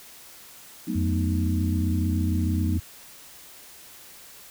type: chord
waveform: sine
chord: B dominant seventh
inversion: second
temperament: equal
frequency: 185 / 220 / 246.9 / 311.1 Hz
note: F#3 / A3 / B3 / D#4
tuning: 0 / 0 / 0 / 0 cents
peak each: -31 dBFS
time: 0.87-2.78 s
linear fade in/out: 10 ms
type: tone with vibrato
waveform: sine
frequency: 87.31 Hz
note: F2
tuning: in tune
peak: -23 dBFS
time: 0.95-2.8 s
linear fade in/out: 10 ms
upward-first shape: sine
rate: 9.2 Hz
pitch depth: 51 cents each way
effects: white hiss -47 dBFS RMS until 4.5 s